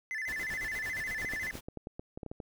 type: tone with vibrato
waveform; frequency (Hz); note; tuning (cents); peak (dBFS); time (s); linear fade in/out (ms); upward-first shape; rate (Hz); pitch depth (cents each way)
triangle; 1896; A#6; +29; -32; 0.11-1.51; 0; square; 14; 130
type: noise with tremolo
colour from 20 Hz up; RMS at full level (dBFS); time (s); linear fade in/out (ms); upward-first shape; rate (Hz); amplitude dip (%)
pink; -44; 0.27-1.61; 10; sine; 8.7; 75
type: clicks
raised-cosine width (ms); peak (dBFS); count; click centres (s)
2; -27; 12; 1.247 / 1.336 / 1.554 / 1.685 / 1.773 / 1.871 / 1.995 / 2.175 / 2.232 / 2.263 / 2.315 / 2.402
effects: none